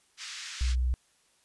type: band-pass noise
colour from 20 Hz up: white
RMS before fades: -41 dBFS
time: 0.17-0.76 s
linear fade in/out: 50 ms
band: 1400 to 6400 Hz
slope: 24 dB/octave
type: tone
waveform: sine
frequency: 62.3 Hz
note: B1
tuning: 16 cents sharp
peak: -24 dBFS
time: 0.61-0.94 s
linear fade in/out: 0 ms
effects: white hiss -67 dBFS RMS until 1.44 s + resampled to 24000 Hz